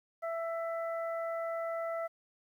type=harmonic tone; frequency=664 Hz; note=E5; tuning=12 cents sharp; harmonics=1 / 2 / 3; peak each=-34 / -41 / -47 dBFS; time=0.22-2.08 s; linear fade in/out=20 ms; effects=11-bit